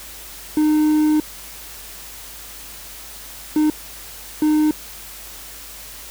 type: tone bursts at uneven times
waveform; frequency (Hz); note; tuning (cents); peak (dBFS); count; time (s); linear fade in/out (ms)
triangle; 305.7; D#4; -30; -11; 3; 0.57-1.2 / 3.56-3.7 / 4.42-4.71; 2
effects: added 50 Hz sine -45 dBFS peak until 6.1 s + white hiss -37 dBFS RMS until 6.1 s

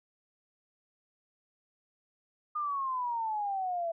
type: exponential sweep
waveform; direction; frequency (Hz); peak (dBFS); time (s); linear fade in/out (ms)
sine; down; 1225 to 659.3; -30; 2.55-3.92; 10
effects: none

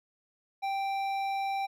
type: tone with hard clipping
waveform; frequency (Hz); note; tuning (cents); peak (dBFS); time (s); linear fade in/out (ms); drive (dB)
triangle; 784; G5; 0; -31; 0.62-1.67; 20; 14
effects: none

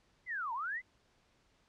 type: linear two-way sweep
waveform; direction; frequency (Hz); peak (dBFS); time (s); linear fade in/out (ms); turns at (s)
sine; down then up; 2093 to 880 to 2093; -35; 0.26-0.82; 50; 0.53
effects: pink hiss -71 dBFS RMS until 1.68 s + low-pass 6000 Hz 12 dB/octave

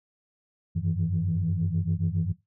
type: tone cluster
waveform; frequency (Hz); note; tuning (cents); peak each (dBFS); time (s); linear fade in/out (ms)
sine; 91.4 / 99.1 / 160.5 / 167.4; F#2 / G2 / E3 / E3; -21 / +19 / -46 / +27; -29; 0.75-2.33; 20
effects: noise-tail reverb RT60 0.2 s tail -17 dB re dry + tanh soft clip ceiling -16 dBFS

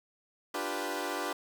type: chord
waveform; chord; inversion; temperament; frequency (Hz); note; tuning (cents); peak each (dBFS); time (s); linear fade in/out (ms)
15% pulse; G dominant seventh; second; equal; 293.7 / 349.2 / 392 / 493.9; D4 / F4 / G4 / B4; 0 / 0 / 0 / 0; -32; 0.54-1.33; 5
effects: 10-bit

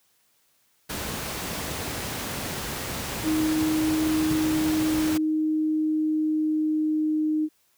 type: noise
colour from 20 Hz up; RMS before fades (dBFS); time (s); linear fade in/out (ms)
pink; -31; 0.89-5.18; 10
type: tone with pitch glide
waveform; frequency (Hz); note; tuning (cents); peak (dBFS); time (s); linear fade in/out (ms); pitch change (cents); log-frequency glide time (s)
sine; 312.5 to 308.7; D#4 to D#4; +8 to -14; -21; 3.23-7.49; 50; -22; 4.3-7.22
type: tone with exponential decay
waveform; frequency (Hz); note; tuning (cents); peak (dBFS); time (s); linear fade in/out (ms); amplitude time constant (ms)
sine; 155.56; D#3; 0; -21; 4.31-4.4; 0; 18
effects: white hiss -66 dBFS RMS until 7.77 s + high-pass 60 Hz 12 dB/octave

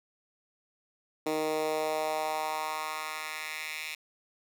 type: tone with high-pass filter sweep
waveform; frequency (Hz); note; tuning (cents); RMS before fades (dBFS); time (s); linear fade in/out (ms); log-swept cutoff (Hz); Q
10% pulse; 155.56; D#3; 0; -33; 1.26-3.95; 5; 350 to 2500; 2.1
effects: none

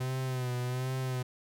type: tone with vibrato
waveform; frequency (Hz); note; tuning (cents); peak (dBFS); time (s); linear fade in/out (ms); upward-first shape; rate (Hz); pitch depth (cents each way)
45% pulse; 127.3; C3; -47; -31; 0-1.23; 10; sine; 1.3; 49
effects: none

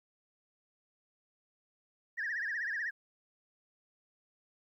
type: tone with vibrato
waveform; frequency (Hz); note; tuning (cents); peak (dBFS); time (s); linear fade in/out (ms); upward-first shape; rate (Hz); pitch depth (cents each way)
sine; 1760; A6; 0; -32; 2.17-2.91; 20; triangle; 16; 180
effects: tanh soft clip ceiling -29 dBFS + 12-bit

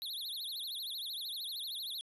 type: tone with vibrato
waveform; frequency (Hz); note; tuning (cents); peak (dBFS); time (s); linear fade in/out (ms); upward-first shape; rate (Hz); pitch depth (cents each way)
square; 3780; A#7; +23; -39; 0.02-2.01; 0; triangle; 13; 280
effects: resampled to 32000 Hz + 13-bit

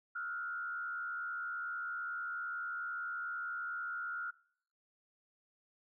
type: tone with frequency modulation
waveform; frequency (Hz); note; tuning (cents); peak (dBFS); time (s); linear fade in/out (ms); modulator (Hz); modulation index
sine; 1409; F6; +15; -37; 0.15-4.31; 10; 75.6; 0.89
effects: noise-tail reverb RT60 0.7 s tail -25 dB re dry

